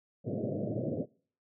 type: band-pass noise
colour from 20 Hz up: pink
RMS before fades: -34 dBFS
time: 0.24-1.06 s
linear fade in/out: 50 ms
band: 100 to 650 Hz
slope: 96 dB/octave
effects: noise-tail reverb RT60 0.5 s tail -25 dB re dry